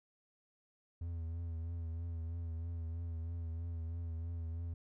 triangle tone with vibrato, 83.3 Hz, E2, 19 cents sharp, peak -36 dBFS, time 1.01-4.74 s, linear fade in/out 5 ms, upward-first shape triangle, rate 3.1 Hz, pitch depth 48 cents each way, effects none

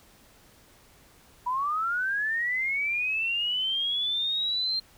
sine linear sweep, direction up, 965 to 4186 Hz, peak -25 dBFS, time 1.46-4.8 s, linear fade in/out 10 ms, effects pink hiss -57 dBFS RMS until 4.97 s

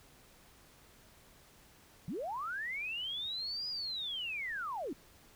sine linear two-way sweep, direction up then down, 138.59 to 4978 to 239.8 Hz, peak -36 dBFS, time 2.08-4.93 s, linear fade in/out 2 ms, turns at 3.68 s, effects pink hiss -61 dBFS RMS until 5.35 s

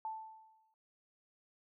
sine tone with exponential decay, 880 Hz, A5, in tune, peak -36 dBFS, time 0.05-0.74 s, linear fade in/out 1 ms, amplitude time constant 150 ms, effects none

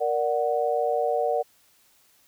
sine chord, Bb augmented, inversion none, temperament equal with one note detuned, 468.1 / 587.3 / 740 Hz, Bb4 / D5 / F#5, +7 / 0 / 0 cents, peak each -26 dBFS, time 0-1.43 s, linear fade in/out 20 ms, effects white hiss -61 dBFS RMS until 2.27 s

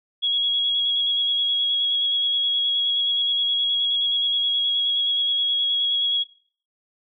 sine tone with vibrato, 3322 Hz, G#7, in tune, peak -19 dBFS, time 0.22-6.24 s, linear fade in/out 20 ms, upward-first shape square, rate 9.5 Hz, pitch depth 11 cents each way, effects noise-tail reverb RT60 0.5 s tail -23 dB re dry

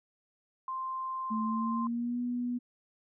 sine tone, 1046.5 Hz, C6, in tune, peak -33 dBFS, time 0.68-1.87 s, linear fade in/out 2 ms
sine tone with pitch glide, 220 to 244.1 Hz, A3 to B3, 0 to -20 cents, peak -30 dBFS, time 1.3-2.59 s, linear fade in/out 20 ms, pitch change +180 cents, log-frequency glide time 1.43-2.2 s
effects none

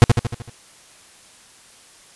40% pulse tone with echo, 118 Hz, A#2, 22 cents sharp, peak -3 dBFS, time 0.02-0.04 s, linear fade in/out 0 ms, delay 76 ms, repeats 6, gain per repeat -5 dB, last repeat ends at 0.496 s, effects white hiss -48 dBFS RMS until 2.15 s + resampled to 24000 Hz

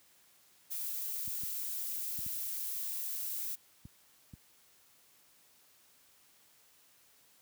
violet noise, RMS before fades -38 dBFS, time 0.7-3.56 s, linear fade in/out 20 ms
clicks, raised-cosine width 5 ms, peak -35 dBFS, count 6, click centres 1.278 / 1.435 / 2.189 / 2.264 / 3.854 / 4.337 s
effects white hiss -65 dBFS RMS until 7.41 s + high-pass 60 Hz 12 dB/octave

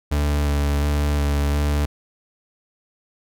40% pulse tone with vibrato, 72.5 Hz, D2, 22 cents flat, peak -17 dBFS, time 0.11-1.86 s, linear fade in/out 10 ms, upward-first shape square, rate 1.4 Hz, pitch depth 13 cents each way, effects none

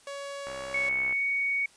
sawtooth tone, 561 Hz, C#5, 21 cents sharp, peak -32 dBFS, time 0.07-0.89 s, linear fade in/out 2 ms
click train, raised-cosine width 0.5 ms, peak -26 dBFS, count 44, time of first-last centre 0.47-1.125 s, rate 65.6 Hz
sine tone with pitch glide, 2217 to 2235 Hz, C#7 to C#7, 0 to +14 cents, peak -25 dBFS, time 0.74-1.66 s, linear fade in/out 5 ms, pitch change +14 cents, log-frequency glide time 1.1-1.24 s
effects white hiss -58 dBFS RMS until 1.76 s + resampled to 22050 Hz

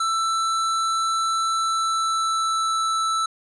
square tone with pitch glide, 1329 to 1319.8 Hz, E6 to E6, +14 to +2 cents, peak -21 dBFS, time 0-3.26 s, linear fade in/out 5 ms, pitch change -12 cents, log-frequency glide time 1.49-2.78 s, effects resampled to 22050 Hz

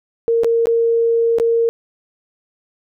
sine tone with dropouts, 461.9 Hz, A#4, 16 cents flat, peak -12 dBFS, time 0.28-1.69 s, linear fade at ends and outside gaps 0 ms, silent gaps 0.435-0.445 / 0.657-0.67 / 1.385-1.399 s, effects none

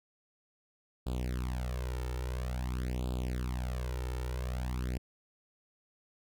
sawtooth tone with flanger, 62.3 Hz, B1, 16 cents sharp, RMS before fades -35 dBFS, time 1.06-4.98 s, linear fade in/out 10 ms, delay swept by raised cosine 0.25 to 2.25 ms, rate 0.49 Hz, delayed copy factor +0.95, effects none

